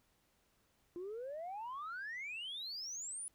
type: exponential sweep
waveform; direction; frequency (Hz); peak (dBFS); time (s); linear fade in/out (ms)
sine; up; 340 to 10160; -40; 0.96-3.28; 0
effects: tanh soft clip ceiling -39 dBFS + pink hiss -75 dBFS RMS until 3.34 s